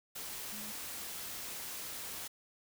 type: tone in noise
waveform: sine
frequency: 210 Hz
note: G#3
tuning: 19 cents sharp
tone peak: -49 dBFS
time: 0.52-0.72 s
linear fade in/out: 10 ms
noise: white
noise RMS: -43 dBFS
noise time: 0.15-2.28 s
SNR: -9 dB
effects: none